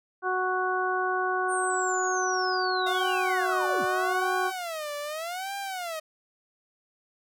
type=harmonic tone; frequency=370 Hz; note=F#4; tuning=in tune; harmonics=1 / 2 / 3 / 4; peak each=-30 / -30 / -30 / -30 dBFS; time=0.22-4.52 s; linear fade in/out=50 ms
type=linear sweep; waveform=sine; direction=down; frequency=8870 to 62.1 Hz; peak=-33 dBFS; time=1.48-3.86 s; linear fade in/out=50 ms
type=tone with vibrato; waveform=sawtooth; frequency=681 Hz; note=F5; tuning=44 cents flat; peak=-28 dBFS; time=2.86-6 s; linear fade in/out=10 ms; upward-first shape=sine; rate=0.83 Hz; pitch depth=270 cents each way
effects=none